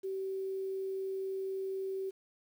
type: tone with quantisation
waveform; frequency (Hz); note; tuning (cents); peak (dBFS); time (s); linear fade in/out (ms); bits
sine; 384; G4; -36; -34; 0.03-2.11; 20; 10
effects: none